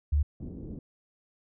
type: tone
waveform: sine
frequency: 73.42 Hz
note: D2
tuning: in tune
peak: -21 dBFS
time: 0.12-0.23 s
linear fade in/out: 10 ms
type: low-pass noise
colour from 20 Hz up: white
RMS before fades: -40 dBFS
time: 0.4-0.79 s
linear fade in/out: 2 ms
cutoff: 310 Hz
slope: 24 dB/octave
effects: none